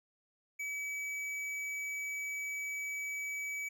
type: tone with tanh clipping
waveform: sine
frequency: 2285 Hz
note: D7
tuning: 48 cents flat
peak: -38 dBFS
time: 0.59-3.69 s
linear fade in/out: 10 ms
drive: 13 dB
effects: none